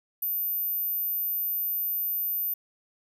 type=tone; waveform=sine; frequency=13860 Hz; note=A9; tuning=27 cents flat; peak=-26 dBFS; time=0.22-2.54 s; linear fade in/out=5 ms; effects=none